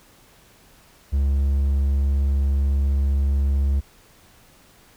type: tone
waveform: triangle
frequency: 69.3 Hz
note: C#2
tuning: in tune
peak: -15 dBFS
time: 1.12-3.81 s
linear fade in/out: 20 ms
effects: pink hiss -53 dBFS RMS until 4.96 s